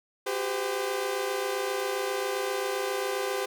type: tone cluster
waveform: sawtooth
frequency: 371.1 / 398.6 / 511 Hz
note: F#4 / G4 / C5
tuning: +5 / +29 / -41 cents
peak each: -33 / -27 / -28 dBFS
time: 0.26-3.46 s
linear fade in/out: 10 ms
effects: none